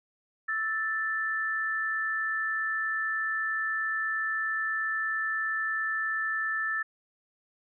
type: tone pair together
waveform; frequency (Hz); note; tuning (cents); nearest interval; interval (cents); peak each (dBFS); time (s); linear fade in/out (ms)
sine; 1314 / 1763.1; E6 / A6; -6 / +3; perfect fourth; 509; -34 / -28; 0.48-6.83; 10
effects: none